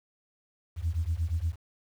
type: beating tone pair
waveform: sine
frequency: 78.4 / 86.9 Hz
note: D#2 / F2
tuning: +14 / -8 cents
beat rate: 8.5 Hz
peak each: -29 dBFS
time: 0.76-1.56 s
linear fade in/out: 50 ms
effects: tanh soft clip ceiling -20 dBFS + 9-bit